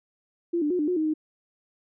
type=tone with pitch steps; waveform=sine; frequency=342.5 / 296.1 / 360.1 / 298.8 / 360.8 / 312.8 / 309.7 Hz; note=F4 / D4 / F#4 / D4 / F#4 / D#4 / D#4; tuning=-34 / +14 / -47 / +30 / -44 / +9 / -8 cents; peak=-22 dBFS; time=0.53-1.139 s; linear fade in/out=10 ms; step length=87 ms; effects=none